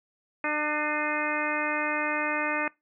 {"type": "harmonic tone with a mistuned harmonic", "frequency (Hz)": 300, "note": "D4", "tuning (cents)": 37, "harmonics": [1, 2, 3, 4, 5, 6, 7, 8], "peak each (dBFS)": [-34, -34, -34, -34, -34, -34, -34, -34], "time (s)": [0.44, 2.68], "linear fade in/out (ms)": 2, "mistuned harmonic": 8, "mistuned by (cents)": 70, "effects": ["noise-tail reverb RT60 0.2 s tail -23 dB re dry"]}